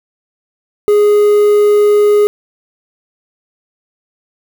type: tone with quantisation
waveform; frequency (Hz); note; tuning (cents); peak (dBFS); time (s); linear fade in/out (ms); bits
triangle; 415.3; G#4; 0; -4; 0.88-2.27; 0; 5
effects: none